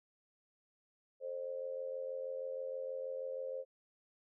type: tone with amplitude modulation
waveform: sine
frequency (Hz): 527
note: C5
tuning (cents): +12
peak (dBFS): -35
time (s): 1.2-3.65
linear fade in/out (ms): 50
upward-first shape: sine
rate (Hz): 86.3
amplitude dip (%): 75
effects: none